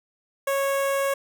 sawtooth tone with notch filter, 551 Hz, C#5, 11 cents flat, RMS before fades -24 dBFS, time 0.47-1.14 s, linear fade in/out 5 ms, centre 4500 Hz, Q 1.1, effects none

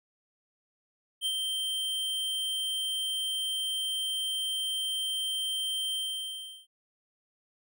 square tone with ADSR envelope, 3136 Hz, G7, in tune, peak -27 dBFS, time 1.21-6.67 s, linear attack 48 ms, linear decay 57 ms, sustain -3 dB, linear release 730 ms, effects none

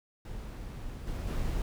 brown noise with level steps, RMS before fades -40 / -35 / -32 dBFS, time 0.25-1.62 s, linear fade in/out 2 ms, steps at 1.07 / 1.27 s, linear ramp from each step 2 ms, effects none

